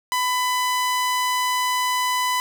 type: tone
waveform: sawtooth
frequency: 1000 Hz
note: B5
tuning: 21 cents sharp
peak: -16 dBFS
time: 0.12-2.4 s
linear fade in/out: 0 ms
effects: 9-bit